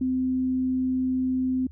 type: tone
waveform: sine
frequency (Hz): 257.5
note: C4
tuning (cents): -28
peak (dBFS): -22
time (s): 0.01-1.67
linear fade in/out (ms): 5
effects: added 77 Hz sine -42 dBFS peak until 1.71 s